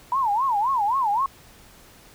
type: tone with vibrato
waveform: sine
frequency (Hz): 941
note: A#5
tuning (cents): +16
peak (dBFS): -19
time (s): 0.12-1.26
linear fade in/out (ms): 2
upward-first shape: sine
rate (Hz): 3.8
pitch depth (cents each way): 270
effects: pink hiss -50 dBFS RMS until 2.14 s